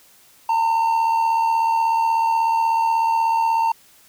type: tone with amplitude modulation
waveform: triangle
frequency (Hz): 909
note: A#5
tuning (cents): -44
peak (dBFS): -12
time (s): 0.49-3.72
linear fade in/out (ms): 5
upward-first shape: sine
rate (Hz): 76.4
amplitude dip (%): 45
effects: white hiss -52 dBFS RMS until 4.08 s